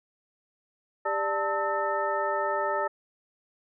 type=tone cluster; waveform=sine; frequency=398.1 / 589 / 888 / 1299 / 1804 Hz; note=G4 / D5 / A5 / E6 / A6; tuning=+27 / +5 / +16 / -26 / +43 cents; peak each=-34 / -30 / -30 / -31 / -35 dBFS; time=1.05-2.88 s; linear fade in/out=10 ms; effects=none